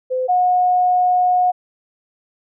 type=tone pair in turn; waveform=sine; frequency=512 / 725.4 Hz; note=C5 / F#5; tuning=-38 / -34 cents; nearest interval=tritone; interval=604 cents; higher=second; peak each=-17 / -12 dBFS; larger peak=second; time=0.1-0.28 / 0.28-1.52 s; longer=second; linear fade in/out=20 ms; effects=none